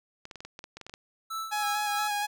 clicks, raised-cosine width 0.2 ms, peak -25 dBFS, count 12, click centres 0.254 / 0.312 / 0.357 / 0.405 / 0.45 / 0.591 / 0.641 / 0.77 / 0.813 / 0.866 / 0.896 / 0.939 s
square tone with tremolo, 1318.5 Hz, E6, in tune, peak -32 dBFS, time 1.3-2.08 s, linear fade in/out 10 ms, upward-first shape sine, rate 3.2 Hz, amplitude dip 70%
sawtooth tone with vibrato, 830.6 Hz, G#5, in tune, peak -24 dBFS, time 1.51-2.27 s, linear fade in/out 20 ms, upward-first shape square, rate 4.2 Hz, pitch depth 16 cents each way
effects none

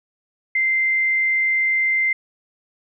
sine tone, 2084 Hz, C7, 7 cents flat, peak -16 dBFS, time 0.55-2.13 s, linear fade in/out 5 ms, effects none

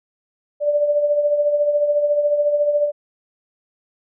sine tone with tremolo, 587 Hz, D5, 1 cent flat, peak -12 dBFS, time 0.6-2.92 s, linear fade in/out 50 ms, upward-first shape triangle, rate 14 Hz, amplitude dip 60%, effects none

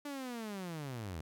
sawtooth linear sweep, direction down, 293.7 to 73.42 Hz, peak -36 dBFS, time 0.05-1.21 s, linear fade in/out 5 ms, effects none

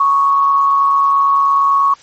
sine tone with amplitude modulation, 1108.7 Hz, C#6, in tune, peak -7 dBFS, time 0-1.94 s, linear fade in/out 5 ms, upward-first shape sine, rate 149 Hz, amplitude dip 40%, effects white hiss -44 dBFS RMS until 2.02 s + MP3 32 kbps

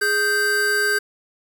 square tone pair together, 415.3 / 1568 Hz, G#4 / G6, 0 / 0 cents, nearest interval octave + major seventh, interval 2300 cents, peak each -25 / -19 dBFS, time 0.01-0.99 s, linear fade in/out 10 ms, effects 9-bit

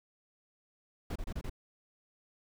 brown noise bursts, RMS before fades -37 dBFS, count 5, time 1.1-1.497 s, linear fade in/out 5 ms, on 57 ms, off 28 ms, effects none

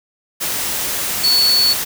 sine tone in noise, 4431 Hz, C#8, 2 cents flat, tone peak -11 dBFS, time 1.23-1.74 s, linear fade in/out 20 ms, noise white, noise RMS -21 dBFS, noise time 0.4-1.85 s, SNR +7 dB, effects none

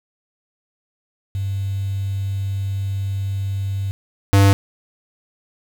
sine / square tone pair in turn, 98 / 98.91 Hz, G2 / G2, 0 / +16 cents, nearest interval unison, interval 16 cents, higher second, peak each -20 / -10 dBFS, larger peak second, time 1.35-3.91 / 4.33-4.53 s, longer first, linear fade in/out 0 ms, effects 7-bit

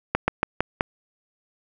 slowing click train, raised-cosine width 0.5 ms, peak -4 dBFS, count 5, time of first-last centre 0.15-0.809 s, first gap 130 ms, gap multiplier 1.16, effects none

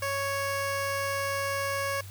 15% pulse tone, 554.4 Hz, C#5, in tune, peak -22 dBFS, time 0.02-2.01 s, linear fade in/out 5 ms, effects added 97 Hz sine -41 dBFS peak until 2.1 s + white hiss -50 dBFS RMS until 2.1 s

